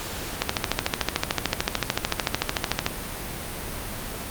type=click train; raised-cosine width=0.2 ms; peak=-3 dBFS; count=34; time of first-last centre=0.42-2.864 s; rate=13.5 Hz; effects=pink hiss -33 dBFS RMS until 4.3 s + Opus 48 kbps